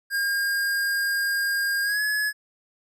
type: tone with pitch glide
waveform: square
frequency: 1615 to 1697.3 Hz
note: G#6 to G#6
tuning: -49 to +37 cents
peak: -23 dBFS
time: 0.1-2.33 s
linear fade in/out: 50 ms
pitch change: +86 cents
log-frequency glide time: 1.83-2.01 s
effects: none